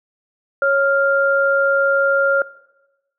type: tone pair together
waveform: sine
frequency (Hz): 551.8 / 1396.9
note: C#5 / F6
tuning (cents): -8 / 0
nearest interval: octave + major third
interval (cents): 1608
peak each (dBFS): -16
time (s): 0.62-2.42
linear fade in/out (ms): 2
effects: noise-tail reverb RT60 1.0 s tail -19 dB re dry